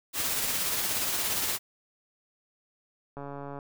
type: noise with tremolo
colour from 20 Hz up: white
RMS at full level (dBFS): -28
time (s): 0.13-1.59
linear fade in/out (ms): 50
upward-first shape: sine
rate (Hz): 17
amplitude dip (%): 30
type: click train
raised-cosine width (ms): 1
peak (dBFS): -26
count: 60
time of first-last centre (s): 3.17-3.588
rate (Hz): 141
effects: none